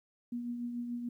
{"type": "tone with tremolo", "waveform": "sine", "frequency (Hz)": 240.2, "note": "B3", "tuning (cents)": -48, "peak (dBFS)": -33, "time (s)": [0.32, 1.09], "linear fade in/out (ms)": 5, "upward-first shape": "triangle", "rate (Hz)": 6.9, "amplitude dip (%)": 45, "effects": ["12-bit"]}